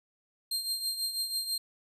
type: tone with tremolo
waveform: sawtooth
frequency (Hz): 4186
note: C8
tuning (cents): 0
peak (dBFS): -25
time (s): 0.51-1.58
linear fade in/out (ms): 5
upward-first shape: triangle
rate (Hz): 6.1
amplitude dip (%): 70
effects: resampled to 32000 Hz